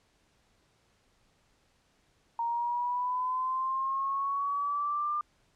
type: linear sweep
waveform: sine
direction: up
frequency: 928 to 1200 Hz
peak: -28 dBFS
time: 2.39-5.21 s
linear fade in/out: 2 ms
effects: pink hiss -69 dBFS RMS until 5.55 s + low-pass 8000 Hz 12 dB/octave